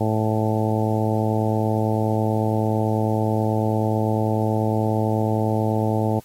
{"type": "harmonic tone", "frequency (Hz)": 109.1, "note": "A2", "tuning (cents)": -14, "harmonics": [1, 2, 3, 4, 5, 6, 7, 8], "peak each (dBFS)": [-22, -25, -27, -28, -29, -30, -30, -31], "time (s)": [0, 6.2], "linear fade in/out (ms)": 10, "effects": ["white hiss -52 dBFS RMS until 6.24 s", "AAC 48 kbps"]}